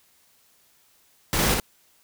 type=noise with echo; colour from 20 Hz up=pink; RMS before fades=-23 dBFS; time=1.33-1.54 s; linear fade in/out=0 ms; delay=59 ms; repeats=1; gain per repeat=-2 dB; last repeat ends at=1.599 s; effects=white hiss -61 dBFS RMS until 2.03 s